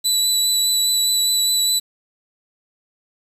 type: tone with vibrato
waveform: 25% pulse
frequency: 3960 Hz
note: B7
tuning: 4 cents sharp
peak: -11 dBFS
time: 0.04-1.8 s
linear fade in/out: 20 ms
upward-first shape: triangle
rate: 4.9 Hz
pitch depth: 17 cents each way
effects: 7-bit